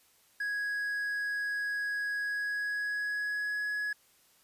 triangle tone with pitch glide, 1661.2 to 1682.4 Hz, G#6 to G#6, 0 to +22 cents, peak -29 dBFS, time 0.4-3.93 s, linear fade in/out 5 ms, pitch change +22 cents, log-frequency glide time 2.21-3.72 s, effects white hiss -65 dBFS RMS until 4.43 s + resampled to 32000 Hz

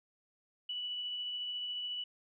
sine tone with tremolo, 2957 Hz, F#7, 2 cents flat, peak -35 dBFS, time 0.69-2.04 s, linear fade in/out 5 ms, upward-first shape triangle, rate 14 Hz, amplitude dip 25%, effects none

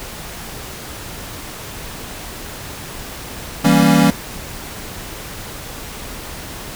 square chord, E diminished seventh, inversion none, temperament equal, 164.81 / 196 / 233.1 / 277.2 Hz, E3 / G3 / Bb3 / Db4, 0 / 0 / 0 / 0 cents, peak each -16 dBFS, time 3.64-4.11 s, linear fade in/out 10 ms, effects pink hiss -31 dBFS RMS until 6.75 s

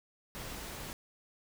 pink noise, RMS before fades -43 dBFS, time 0.35-0.93 s, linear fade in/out 0 ms, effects none

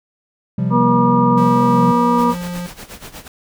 triangle chord, C suspended fourth, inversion none, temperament equal, 130.81 / 174.61 / 196 Hz, C3 / F3 / G3, 0 / 0 / 0 cents, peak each -18 dBFS, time 0.58-1.92 s, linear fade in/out 5 ms
harmonic tone, 240 Hz, B3, 49 cents flat, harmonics 1 / 2 / 4 / 5, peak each -15 / -20 / -16 / -20 dBFS, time 0.7-2.35 s, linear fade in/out 50 ms
square tone, 176.4 Hz, F3, 18 cents sharp, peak -24 dBFS, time 1.37-2.67 s, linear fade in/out 10 ms
pink noise with tremolo, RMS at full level -32 dBFS, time 2.18-3.28 s, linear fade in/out 2 ms, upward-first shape sine, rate 8.3 Hz, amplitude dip 80%
effects none

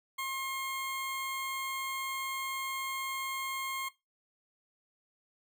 20% pulse tone, 1071 Hz, C6, 40 cents sharp, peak -29 dBFS, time 0.18-3.89 s, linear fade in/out 10 ms, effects noise-tail reverb RT60 0.2 s tail -17 dB re dry

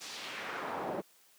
brown noise with band-pass filter sweep, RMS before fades -39 dBFS, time 0-1.02 s, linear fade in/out 20 ms, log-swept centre 6300 to 470 Hz, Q 1.3, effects white hiss -64 dBFS RMS until 1.38 s + high-pass 200 Hz 12 dB/octave

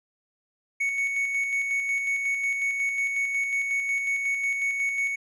triangle tone with tremolo, 2221 Hz, C#7, 3 cents sharp, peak -21 dBFS, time 0.8-5.16 s, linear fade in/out 10 ms, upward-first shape square, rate 5.5 Hz, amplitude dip 35%, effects resampled to 32000 Hz

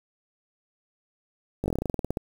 slowing click train, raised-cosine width 2 ms, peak -14 dBFS, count 15, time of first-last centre 1.64-2.172 s, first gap 19 ms, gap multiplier 1.1, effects 7-bit

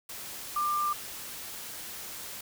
sine tone in noise, 1191 Hz, D6, 24 cents sharp, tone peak -26 dBFS, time 0.56-0.93 s, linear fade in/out 5 ms, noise white, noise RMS -41 dBFS, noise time 0.09-2.41 s, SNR +12 dB, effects none

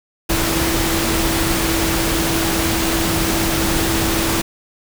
sine tone in noise, 329.6 Hz, E4, in tune, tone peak -21 dBFS, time 0.29-4.42 s, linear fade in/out 10 ms, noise pink, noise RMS -19 dBFS, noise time 0.29-4.42 s, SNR -5 dB, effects none

